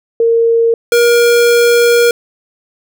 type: tone pair in turn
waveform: sine / square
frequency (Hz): 460.7 / 474.2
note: A#4 / A#4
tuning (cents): -20 / +30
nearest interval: minor second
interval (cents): 50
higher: second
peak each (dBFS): -7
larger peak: neither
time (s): 0.2-0.74 / 0.92-2.11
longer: second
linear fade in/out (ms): 2
effects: none